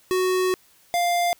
square tone pair in turn, 370 / 698.5 Hz, F#4 / F5, 0 / 0 cents, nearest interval major seventh, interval 1100 cents, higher second, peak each -20 dBFS, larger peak neither, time 0.11-0.54 / 0.94-1.33 s, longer first, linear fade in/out 0 ms, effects white hiss -57 dBFS RMS until 1.39 s

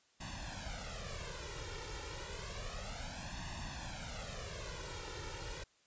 pink noise with flanger, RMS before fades -44 dBFS, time 0.2-5.64 s, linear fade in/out 10 ms, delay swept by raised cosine 1.1 to 2.2 ms, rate 0.3 Hz, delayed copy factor +0.9, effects white hiss -71 dBFS RMS until 5.86 s + resampled to 16000 Hz

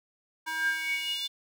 square tone with high-pass filter sweep, 319.3 Hz, D#4, 45 cents sharp, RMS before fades -31 dBFS, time 0.46-1.28 s, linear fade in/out 20 ms, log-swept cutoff 1200 to 3600 Hz, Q 9.2, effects none

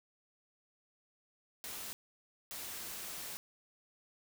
white noise bursts at uneven times, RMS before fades -44 dBFS, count 2, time 1.64-1.93 / 2.51-3.37 s, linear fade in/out 0 ms, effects none

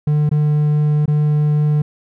triangle tone with dropouts, 149.6 Hz, D3, 32 cents sharp, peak -10 dBFS, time 0.07-1.82 s, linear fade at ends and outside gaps 5 ms, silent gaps 0.293-0.313 / 1.058-1.078 s, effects none

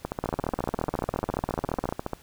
two click trains, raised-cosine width 1 ms, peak -12 / -14 dBFS, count 34 / 31, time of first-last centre 0.24-1.89 / 0.05-2.133 s, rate 20 / 14.4 Hz, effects pink hiss -54 dBFS RMS until 2.22 s

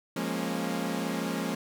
sawtooth chord, Bb minor seventh, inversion second, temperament equal with one note detuned, 174.61 / 207.7 / 233.1 / 273.8 Hz, F3 / Ab3 / Bb3 / Db4, 0 / 0 / 0 / -21 cents, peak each -31 dBFS, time 0.16-1.55 s, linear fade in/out 5 ms, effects none

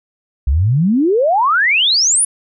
sine exponential sweep, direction up, 60.8 to 10548 Hz, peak -10 dBFS, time 0.47-2.25 s, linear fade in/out 5 ms, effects none

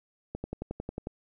click train, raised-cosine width 2 ms, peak -21 dBFS, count 9, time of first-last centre 0.35-1.071 s, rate 11.1 Hz, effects none

